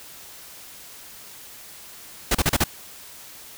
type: noise bursts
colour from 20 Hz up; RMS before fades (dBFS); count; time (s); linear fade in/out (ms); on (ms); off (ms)
pink; -19; 5; 2.31-2.64; 5; 38; 35
effects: white hiss -43 dBFS RMS until 3.57 s